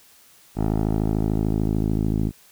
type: tone with low-pass filter sweep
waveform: 10% pulse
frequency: 53.5 Hz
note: A1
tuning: 48 cents flat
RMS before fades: -22 dBFS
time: 0.55-2.32 s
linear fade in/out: 50 ms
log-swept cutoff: 730 to 290 Hz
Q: 0.97
effects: white hiss -53 dBFS RMS until 2.51 s